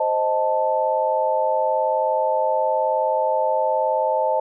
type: chord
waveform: sine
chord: A diminished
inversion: first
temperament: equal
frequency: 523.3 / 622.3 / 880 Hz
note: C5 / Eb5 / A5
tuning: 0 / 0 / 0 cents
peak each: -23 / -22 / -21 dBFS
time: 0-4.4 s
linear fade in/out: 5 ms
effects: none